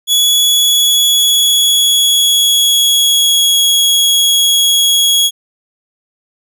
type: tone with pitch glide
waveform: sawtooth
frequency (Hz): 3386 to 3328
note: G#7 to G#7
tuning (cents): +33 to +3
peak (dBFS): -5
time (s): 0.07-5.31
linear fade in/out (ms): 50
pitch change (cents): -30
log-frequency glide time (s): 0.48-3.62
effects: none